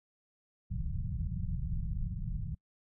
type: low-pass noise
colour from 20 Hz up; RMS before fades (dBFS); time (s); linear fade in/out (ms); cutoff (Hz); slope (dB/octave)
pink; -35; 0.7-2.55; 10; 190; 96
effects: noise-tail reverb RT60 0.1 s tail -26 dB re dry

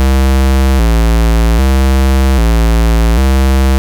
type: tone with vibrato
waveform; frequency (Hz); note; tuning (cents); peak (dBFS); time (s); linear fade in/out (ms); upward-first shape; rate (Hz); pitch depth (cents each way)
square; 61.2; B1; -15; -7; 0-3.78; 0; square; 0.63; 140
effects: none

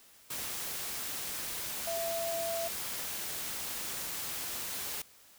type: tone in noise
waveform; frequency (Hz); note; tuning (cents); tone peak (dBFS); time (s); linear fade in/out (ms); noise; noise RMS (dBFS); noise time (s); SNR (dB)
sine; 670; E5; +28; -33; 1.87-2.68; 5; white; -38; 0.3-5.02; +2
effects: white hiss -59 dBFS RMS until 5.38 s

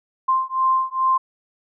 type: beating tone pair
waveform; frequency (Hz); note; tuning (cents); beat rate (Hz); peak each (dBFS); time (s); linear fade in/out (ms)
sine; 1046.5 / 1048.9; C6 / C6; 0 / +4; 2.4; -20; 0.28-1.18; 10
effects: none

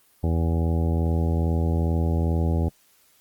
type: harmonic tone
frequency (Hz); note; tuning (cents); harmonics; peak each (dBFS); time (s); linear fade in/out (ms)
82.41; E2; 0; 1 / 2 / 3 / 4 / 5 / 6 / 7 / 9 / 10; -21 / -27 / -31 / -33 / -35 / -37 / -38 / -40 / -41; 0.23-2.69; 10
effects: white hiss -60 dBFS RMS until 3.2 s + Opus 32 kbps

